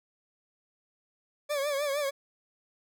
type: tone with vibrato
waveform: 40% pulse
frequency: 571 Hz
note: D5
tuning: 49 cents flat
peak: -27 dBFS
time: 1.49-2.11 s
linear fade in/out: 20 ms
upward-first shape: triangle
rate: 6.5 Hz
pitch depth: 100 cents each way
effects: none